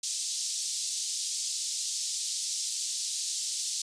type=band-pass noise; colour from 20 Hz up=white; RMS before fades=-33 dBFS; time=0.03-3.82 s; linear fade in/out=5 ms; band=4100 to 8200 Hz; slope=24 dB/octave; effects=resampled to 22050 Hz